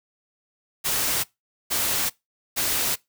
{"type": "noise bursts", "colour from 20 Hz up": "white", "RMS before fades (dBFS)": -24, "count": 3, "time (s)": [0.84, 2.96], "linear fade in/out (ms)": 20, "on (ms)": 400, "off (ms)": 460, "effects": ["noise-tail reverb RT60 0.2 s tail -23 dB re dry"]}